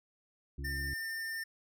harmonic tone, 68.5 Hz, C#2, 20 cents flat, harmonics 1 / 2 / 4 / 5, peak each -38 / -44 / -50 / -52 dBFS, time 0.58-0.94 s, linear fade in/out 5 ms
square tone, 1803 Hz, A6, 42 cents sharp, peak -37 dBFS, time 0.64-1.44 s, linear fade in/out 10 ms
effects none

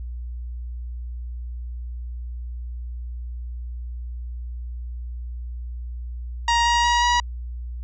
sawtooth tone with pitch steps, 940 / 948.2 / 956.4 / 964.8 Hz, A#5 / A#5 / A#5 / B5, +14 / +29 / +44 / -41 cents, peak -13 dBFS, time 6.48-7.2 s, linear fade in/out 2 ms, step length 180 ms, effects added 60 Hz sine -29 dBFS peak until 7.83 s + resampled to 16000 Hz

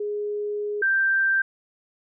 sine tone pair in turn, 415.3 / 1571.2 Hz, G#4 / G6, 0 / +4 cents, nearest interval octave + major seventh, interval 2304 cents, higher second, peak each -25 / -18 dBFS, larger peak second, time 0-0.82 / 0.82-1.42 s, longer first, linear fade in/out 5 ms, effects none

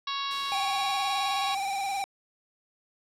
harmonic tone, 554.4 Hz, C#5, in tune, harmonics 2 / 3 / 4 / 5 / 6 / 7 / 8 / 9 / 10, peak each -32 / -44 / -43 / -40 / -40 / -35 / -43 / -47 / -45 dBFS, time 0.07-1.55 s, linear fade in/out 5 ms
white noise, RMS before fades -45 dBFS, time 0.31-2.02 s, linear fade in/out 0 ms
square tone with vibrato, 788 Hz, G5, 9 cents sharp, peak -29 dBFS, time 0.52-2.04 s, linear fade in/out 0 ms, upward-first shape square, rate 19 Hz, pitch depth 36 cents each way
effects low-pass 10000 Hz 12 dB/octave

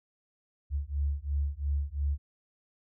sine beating tone pair, 70 / 72.9 Hz, C#2 / D2, +18 / -12 cents, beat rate 2.9 Hz, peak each -31 dBFS, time 0.7-2.18 s, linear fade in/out 50 ms, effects none

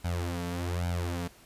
sawtooth tone with flanger, 87.31 Hz, F2, in tune, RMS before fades -32 dBFS, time 0.04-1.28 s, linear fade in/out 10 ms, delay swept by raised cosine 1.3 to 4.5 ms, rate 1.2 Hz, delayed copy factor +0.9, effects pink hiss -56 dBFS RMS until 1.45 s + resampled to 32000 Hz

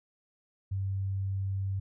sine tone, 97 Hz, G2, 18 cents flat, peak -29 dBFS, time 0.71-1.8 s, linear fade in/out 10 ms, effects none

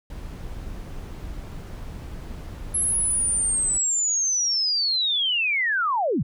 brown noise, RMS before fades -35 dBFS, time 0.1-3.78 s, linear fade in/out 2 ms
sine linear sweep, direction down, 11080 to 92.6 Hz, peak -20 dBFS, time 2.74-6.23 s, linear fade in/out 10 ms
effects none

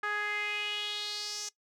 sawtooth tone with band-pass filter sweep, 416.6 Hz, G#4, 5 cents sharp, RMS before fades -35 dBFS, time 0.03-1.49 s, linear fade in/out 5 ms, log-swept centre 1500 to 6100 Hz, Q 4.3, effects noise-tail reverb RT60 0.1 s tail -19 dB re dry

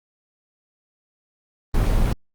brown noise, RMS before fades -18 dBFS, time 1.74-2.13 s, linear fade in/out 5 ms, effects Opus 24 kbps

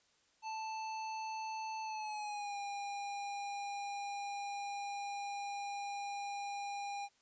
square tone with pitch glide, 880 to 807 Hz, A5 to G#5, 0 to -50 cents, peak -40 dBFS, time 0.42-7.09 s, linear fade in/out 50 ms, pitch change -150 cents, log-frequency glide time 1.83-2.57 s, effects white hiss -72 dBFS RMS until 7.21 s + resampled to 16000 Hz

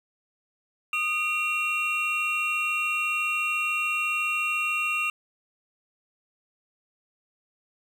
triangle tone cluster, 1236 / 2387 / 2747 Hz, D#6 / D7 / F7, -12 / +28 / -29 cents, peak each -29 / -32 / -24 dBFS, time 0.93-5.1 s, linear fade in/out 2 ms, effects 9-bit

